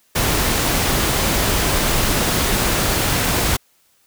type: noise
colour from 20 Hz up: pink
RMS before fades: -18 dBFS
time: 0.15-3.57 s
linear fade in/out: 10 ms
effects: white hiss -59 dBFS RMS until 4.06 s